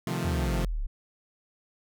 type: chord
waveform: sawtooth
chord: F dominant seventh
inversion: second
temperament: equal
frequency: 130.81 / 155.56 / 174.61 / 220 Hz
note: C3 / Eb3 / F3 / A3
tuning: 0 / 0 / 0 / 0 cents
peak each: -29 / -32 / -28 / -33 dBFS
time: 0.07-0.65 s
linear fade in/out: 2 ms
type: exponential sweep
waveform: sine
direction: down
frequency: 90.5 to 31.39 Hz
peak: -27 dBFS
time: 0.24-0.87 s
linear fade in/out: 10 ms
effects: none